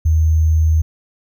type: tone with sample-and-hold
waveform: sine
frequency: 79.4 Hz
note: D#2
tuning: 36 cents sharp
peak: -10 dBFS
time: 0.05-0.82 s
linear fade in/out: 10 ms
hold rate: 6300 Hz
effects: none